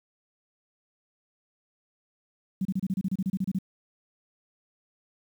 sine tone bursts, 190 Hz, F#3, 46 cents sharp, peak -24 dBFS, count 14, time 2.61-3.588 s, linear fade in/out 5 ms, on 42 ms, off 30 ms, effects 9-bit

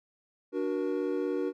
triangle chord, D augmented, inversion none, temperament equal with one note detuned, 293.7 / 370 / 474 Hz, D4 / F#4 / A#4, 0 / 0 / +29 cents, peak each -31 / -30 / -31 dBFS, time 0.52-1.53 s, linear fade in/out 50 ms, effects none

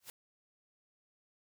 white noise with exponential growth, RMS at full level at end -42 dBFS, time 0-0.1 s, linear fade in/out 1 ms, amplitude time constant 20 ms, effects none

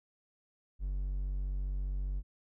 triangle tone, 47.49 Hz, F#1, 46 cents sharp, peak -30 dBFS, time 0.79-2.23 s, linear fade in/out 50 ms, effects none

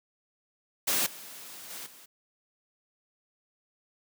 white noise with level steps, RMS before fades -27 / -45 / -41 / -52 dBFS, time 0.87-2.06 s, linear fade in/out 10 ms, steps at 1.06 / 1.7 / 1.86 s, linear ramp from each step 5 ms, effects high-pass 150 Hz 12 dB/octave

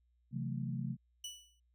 sine chord, F# half-diminished seventh, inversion second, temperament just, 133.2 / 166.5 / 185 / 222 Hz, C3 / E3 / F#3 / A3, +31 / +18 / 0 / +16 cents, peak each -38 / -43 / -44 / -42 dBFS, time 0.31-0.97 s, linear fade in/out 50 ms
25% pulse tone with exponential decay, 2960 Hz, F#7, in tune, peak -36 dBFS, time 1.24-1.6 s, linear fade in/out 5 ms, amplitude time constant 78 ms
effects added 60 Hz sine -70 dBFS peak until 1.74 s

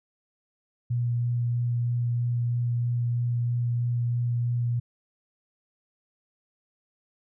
sine tone with vibrato, 120.1 Hz, B2, 48 cents flat, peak -23 dBFS, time 0.9-4.8 s, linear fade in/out 10 ms, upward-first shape sine, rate 3.1 Hz, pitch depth 9 cents each way, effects none

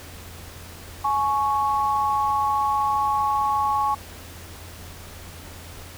sine tone pair together, 842 / 1106.9 Hz, G#5 / C#6, +24 / -3 cents, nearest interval perfect fourth, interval 473 cents, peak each -22 dBFS, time 1.04-3.95 s, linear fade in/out 10 ms, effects added 85 Hz sine -42 dBFS peak until 5.97 s + pink hiss -42 dBFS RMS until 5.97 s

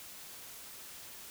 silence, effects white hiss -49 dBFS RMS until 1.3 s

